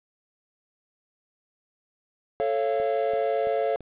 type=chord; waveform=triangle; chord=A augmented; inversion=none; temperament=just; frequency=440 / 550 / 687.5 Hz; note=A4 / C#5 / E#5; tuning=0 / -14 / -27 cents; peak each=-25 dBFS; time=2.4-3.76 s; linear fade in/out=0 ms
type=click train; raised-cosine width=2 ms; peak=-30 dBFS; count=4; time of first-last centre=2.8-3.807 s; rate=2.98 Hz
effects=resampled to 8000 Hz + 8-bit